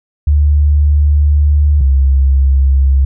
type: tone pair in turn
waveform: sine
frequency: 73.42 / 67.56 Hz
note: D2 / C#2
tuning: 0 / -44 cents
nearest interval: minor second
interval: 144 cents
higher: first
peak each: -6 dBFS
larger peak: neither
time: 0.27-1.81 / 1.81-3.05 s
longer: first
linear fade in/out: 5 ms
effects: none